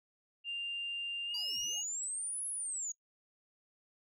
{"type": "tone with pitch glide", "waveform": "sine", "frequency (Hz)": [2794, 2864], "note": ["F7", "F7"], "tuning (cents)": [0, 43], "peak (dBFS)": -35, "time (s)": [0.44, 1.84], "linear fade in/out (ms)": 50, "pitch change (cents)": 43, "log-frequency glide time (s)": [1.26, 1.33]}
{"type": "exponential two-way sweep", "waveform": "sine", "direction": "up then down", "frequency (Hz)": [4700, 10800, 6620], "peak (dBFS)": -35, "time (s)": [1.34, 2.92], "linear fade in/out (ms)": 5, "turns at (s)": 2.48}
{"effects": ["noise-tail reverb RT60 0.1 s tail -23 dB re dry", "tanh soft clip ceiling -31 dBFS"]}